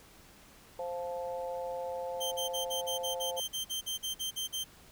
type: harmonic tone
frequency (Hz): 174.61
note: F3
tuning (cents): 0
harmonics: 3 / 4 / 5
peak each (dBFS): -36 / -42 / -42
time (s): 0.79-3.4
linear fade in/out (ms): 2
type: tone bursts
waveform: sawtooth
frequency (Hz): 3136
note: G7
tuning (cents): 0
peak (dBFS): -30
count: 15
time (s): 2.2-4.644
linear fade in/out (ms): 20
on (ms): 120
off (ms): 46
effects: pink hiss -57 dBFS RMS until 4.91 s